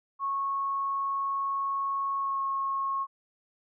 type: tone with pitch glide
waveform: sine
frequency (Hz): 1100 to 1089.9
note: C#6 to C#6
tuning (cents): -14 to -30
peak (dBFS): -27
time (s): 0.19-3.07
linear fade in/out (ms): 50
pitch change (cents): -16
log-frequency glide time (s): 2.18-2.41
effects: none